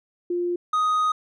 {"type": "tone pair in turn", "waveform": ["sine", "triangle"], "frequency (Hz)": [351, 1248.4], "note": ["F4", "D#6"], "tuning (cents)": [9, 5], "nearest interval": "octave + minor seventh", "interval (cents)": 2196, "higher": "second", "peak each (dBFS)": [-22, -17], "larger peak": "second", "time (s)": [[0.3, 0.56], [0.73, 1.12]], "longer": "second", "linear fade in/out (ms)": 5, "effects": ["resampled to 22050 Hz"]}